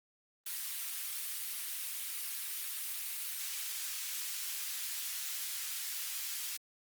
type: high-pass noise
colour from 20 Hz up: white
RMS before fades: -39 dBFS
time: 0.46-6.57 s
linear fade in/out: 5 ms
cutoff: 1900 Hz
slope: 12 dB/octave
effects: Opus 32 kbps